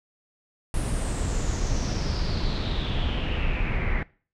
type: noise with low-pass filter sweep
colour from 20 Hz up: brown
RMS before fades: -26 dBFS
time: 0.74-4.03 s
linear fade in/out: 2 ms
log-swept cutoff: 10000 to 2000 Hz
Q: 5.9
effects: noise-tail reverb RT60 0.4 s tail -21 dB re dry